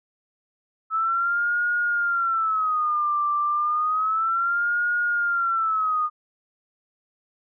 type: tone with vibrato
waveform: sine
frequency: 1300 Hz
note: E6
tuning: 24 cents flat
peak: -20 dBFS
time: 0.9-6.1 s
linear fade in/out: 50 ms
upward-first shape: sine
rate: 0.31 Hz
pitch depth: 170 cents each way
effects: none